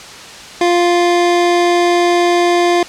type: tone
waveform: 25% pulse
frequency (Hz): 349.2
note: F4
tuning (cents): 0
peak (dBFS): -6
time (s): 0.61-2.83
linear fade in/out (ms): 2
effects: white hiss -32 dBFS RMS until 2.88 s + low-pass 6000 Hz 12 dB/octave